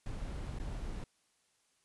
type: noise with dropouts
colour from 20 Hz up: brown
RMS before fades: -40 dBFS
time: 0.06-1.04 s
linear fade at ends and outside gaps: 2 ms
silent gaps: 0.588-0.598 s
effects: white hiss -74 dBFS RMS until 1.84 s + resampled to 24000 Hz